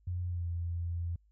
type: tone with pitch glide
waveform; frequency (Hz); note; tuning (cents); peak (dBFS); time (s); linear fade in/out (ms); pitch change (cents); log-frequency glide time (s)
sine; 89 to 85.57; F2 to F2; +33 to -35; -32; 0.07-1.16; 5; -68; 0.27-0.47
effects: added 52 Hz sine -63 dBFS peak until 1.31 s